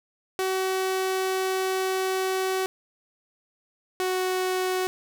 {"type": "tone pair in turn", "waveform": "sawtooth", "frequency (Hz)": [377.6, 370.7], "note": ["F#4", "F#4"], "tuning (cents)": [35, 3], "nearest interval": "unison", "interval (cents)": 32, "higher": "first", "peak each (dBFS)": -20, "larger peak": "neither", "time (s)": [[0.39, 2.66], [4, 4.87]], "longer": "first", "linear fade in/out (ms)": 0, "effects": []}